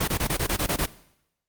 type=noise bursts; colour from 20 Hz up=pink; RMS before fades=-24 dBFS; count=9; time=0-0.862 s; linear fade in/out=10 ms; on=78 ms; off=20 ms; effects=noise-tail reverb RT60 0.8 s tail -18 dB re dry + Opus 24 kbps